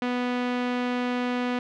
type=tone with low-pass filter; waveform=sawtooth; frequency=246.9 Hz; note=B3; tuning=in tune; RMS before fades=-27 dBFS; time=0.02-1.59 s; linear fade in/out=2 ms; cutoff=2900 Hz; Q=1.1; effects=none